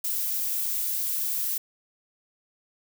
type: noise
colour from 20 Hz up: violet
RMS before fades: -28 dBFS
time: 0.04-1.58 s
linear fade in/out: 5 ms
effects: none